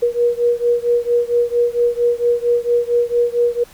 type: beating tone pair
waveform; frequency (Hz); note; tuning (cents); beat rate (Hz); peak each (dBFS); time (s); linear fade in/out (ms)
sine; 476.4 / 480.8; A#4 / B4; +38 / -46; 4.4; -16 / -17; 0.02-3.64; 10
effects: pink hiss -45 dBFS RMS until 3.73 s